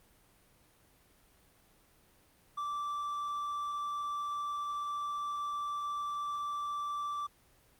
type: tone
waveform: triangle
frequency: 1168 Hz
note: D6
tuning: 10 cents flat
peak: -32 dBFS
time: 2.57-7.27 s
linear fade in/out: 10 ms
effects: pink hiss -65 dBFS RMS until 7.79 s + Opus 32 kbps